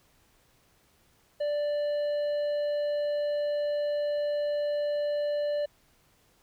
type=harmonic tone; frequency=587.3 Hz; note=D5; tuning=in tune; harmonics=1 / 3 / 5 / 7; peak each=-26 / -47 / -49 / -50 dBFS; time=1.4-5.66 s; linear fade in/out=10 ms; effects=pink hiss -65 dBFS RMS until 6.42 s